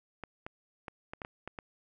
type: clicks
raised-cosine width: 0.5 ms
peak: -25 dBFS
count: 8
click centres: 0.237 / 0.465 / 0.882 / 1.135 / 1.218 / 1.249 / 1.476 / 1.588 s
effects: none